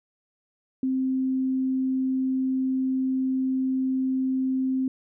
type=tone; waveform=sine; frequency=261.6 Hz; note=C4; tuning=in tune; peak=-22 dBFS; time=0.83-4.88 s; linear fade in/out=2 ms; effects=none